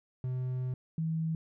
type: tone pair in turn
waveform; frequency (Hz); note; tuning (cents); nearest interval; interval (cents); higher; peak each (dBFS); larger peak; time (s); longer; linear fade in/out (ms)
triangle / sine; 127.5 / 161.24; C3 / E3; -44 / -38; major third; 406; second; -29 / -29; neither; 0.24-0.74 / 0.98-1.35; first; 2
effects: none